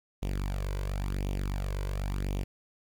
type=tone with flanger; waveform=sawtooth; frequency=48.13 Hz; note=G1; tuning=31 cents flat; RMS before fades=-32 dBFS; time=0.22-2.44 s; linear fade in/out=10 ms; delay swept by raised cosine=0.31 to 2.01 ms; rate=0.94 Hz; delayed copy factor=+0.7; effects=10-bit